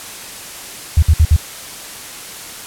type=tone bursts; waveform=sine; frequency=78.2 Hz; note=D#2; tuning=9 cents sharp; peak=-5 dBFS; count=4; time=0.97-1.364 s; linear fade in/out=5 ms; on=55 ms; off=58 ms; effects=white hiss -31 dBFS RMS until 2.66 s + low-pass 12000 Hz 12 dB/octave